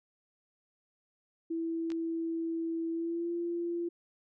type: tone with pitch glide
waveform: sine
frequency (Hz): 329.6 to 342.8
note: E4 to F4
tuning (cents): 0 to -32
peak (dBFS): -31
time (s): 1.5-3.89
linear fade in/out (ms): 10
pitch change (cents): +68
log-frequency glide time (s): 2.91-3.31
type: clicks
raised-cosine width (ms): 0.2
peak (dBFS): -30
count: 2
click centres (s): 1.903 / 1.919
effects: none